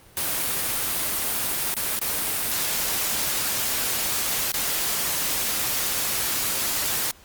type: noise with dropouts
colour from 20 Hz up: white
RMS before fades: -25 dBFS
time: 0.17-7.11 s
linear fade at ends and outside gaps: 0 ms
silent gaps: 1.741-1.767 / 1.99-2.015 / 4.518-4.541 s
effects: pink hiss -51 dBFS RMS until 7.24 s + Opus 32 kbps